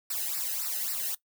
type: noise with flanger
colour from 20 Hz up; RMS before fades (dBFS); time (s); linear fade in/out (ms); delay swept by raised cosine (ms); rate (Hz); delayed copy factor
blue; -32; 0.1-1.15; 5; 0.3 to 0.9; 3.7; -0.95
effects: noise-tail reverb RT60 0.1 s tail -19 dB re dry